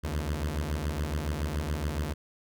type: beating tone pair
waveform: sawtooth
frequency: 71 / 78.1 Hz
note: C#2 / D#2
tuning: +42 / +7 cents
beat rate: 7.1 Hz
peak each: -28 dBFS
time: 0.03-2.14 s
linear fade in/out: 20 ms
effects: none